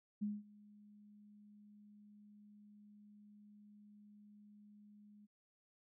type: tone with ADSR envelope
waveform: sine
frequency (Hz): 207.7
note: G#3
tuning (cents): 0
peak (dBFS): -35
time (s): 0.21-5.27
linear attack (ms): 18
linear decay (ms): 200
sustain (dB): -24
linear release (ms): 25
effects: none